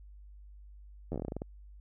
slowing click train, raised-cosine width 2 ms, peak -23 dBFS, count 12, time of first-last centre 1.12-1.419 s, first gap 11 ms, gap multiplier 1.17, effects added 50 Hz sine -49 dBFS peak until 1.8 s

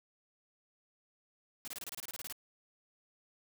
white noise bursts, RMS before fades -43 dBFS, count 13, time 1.65-2.325 s, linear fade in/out 0 ms, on 27 ms, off 27 ms, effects none

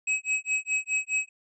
square tone with tremolo, 2554 Hz, D#7, 45 cents sharp, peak -23 dBFS, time 0.07-1.29 s, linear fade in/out 5 ms, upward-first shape sine, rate 4.8 Hz, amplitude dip 100%, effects resampled to 22050 Hz

